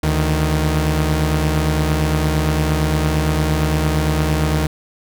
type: tone pair together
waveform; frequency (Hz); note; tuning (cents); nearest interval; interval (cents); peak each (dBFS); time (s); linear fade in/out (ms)
sawtooth; 73.41 / 155.56; D2 / D#3; 0 / 0; octave + minor second; 1300; -14; 0.03-4.67; 5
effects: none